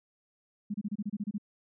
sine tone bursts, 206.5 Hz, G#3, 10 cents flat, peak -30 dBFS, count 10, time 0.7-1.382 s, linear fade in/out 10 ms, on 43 ms, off 28 ms, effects none

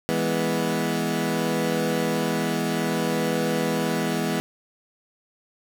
20% pulse chord, E major, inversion none, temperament equal, 164.81 / 207.7 / 246.9 Hz, E3 / G#3 / B3, 0 / 0 / 0 cents, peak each -22 dBFS, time 0.09-4.4 s, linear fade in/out 0 ms, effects none

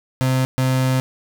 35% pulse tone bursts at uneven times, 130 Hz, C3, 11 cents flat, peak -14 dBFS, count 2, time 0.21-0.45 / 0.58-1 s, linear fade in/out 0 ms, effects none

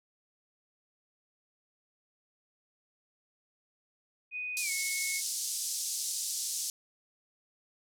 sine tone with pitch glide, 2489 to 2192 Hz, D#7 to C#7, 0 to -20 cents, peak -34 dBFS, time 4.31-5.22 s, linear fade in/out 50 ms, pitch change -220 cents, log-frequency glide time 4.61-4.71 s
pink band-pass noise, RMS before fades -35 dBFS, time 4.57-6.7 s, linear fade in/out 0 ms, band 5000 to 11000 Hz, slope 24 dB/octave
effects none

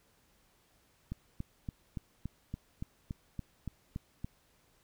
click train, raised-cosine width 5 ms, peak -25 dBFS, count 12, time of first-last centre 1.12-4.245 s, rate 3.52 Hz, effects pink hiss -69 dBFS RMS until 4.83 s

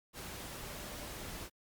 sine tone in noise, 592 Hz, D5, 14 cents sharp, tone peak -54 dBFS, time 0.64-1.08 s, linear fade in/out 50 ms, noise pink, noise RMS -45 dBFS, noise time 0.13-1.5 s, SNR -12 dB, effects Opus 48 kbps

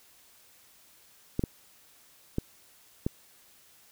clicks, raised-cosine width 3 ms, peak -14 dBFS, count 4, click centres 1.394 / 1.438 / 2.384 / 3.065 s, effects white hiss -59 dBFS RMS until 3.91 s

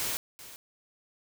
white noise with echo, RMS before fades -32 dBFS, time 0-0.17 s, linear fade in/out 0 ms, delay 390 ms, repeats 1, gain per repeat -15 dB, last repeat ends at 0.56 s, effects none

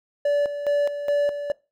triangle tone with tremolo, 578 Hz, D5, 28 cents flat, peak -16 dBFS, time 0.25-1.52 s, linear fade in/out 5 ms, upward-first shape square, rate 2.4 Hz, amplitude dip 65%, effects noise-tail reverb RT60 0.3 s tail -23 dB re dry

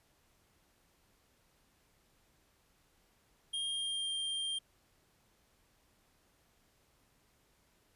square tone with pitch glide, 3223 to 3188 Hz, G7 to G7, +47 to +28 cents, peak -35 dBFS, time 3.53-4.59 s, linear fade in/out 10 ms, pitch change -19 cents, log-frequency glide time 3.69-4.13 s, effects pink hiss -71 dBFS RMS until 7.95 s + resampled to 32000 Hz

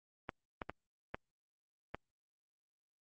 clicks, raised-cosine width 0.5 ms, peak -24 dBFS, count 5, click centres 0.292 / 0.618 / 0.696 / 1.145 / 1.946 s, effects Opus 32 kbps

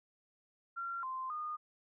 sine tone with pitch steps, 1374 / 1041 / 1224 Hz, F6 / C6 / D#6, -29 / -9 / -29 cents, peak -37 dBFS, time 0.76-1.57 s, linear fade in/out 20 ms, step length 270 ms, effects none

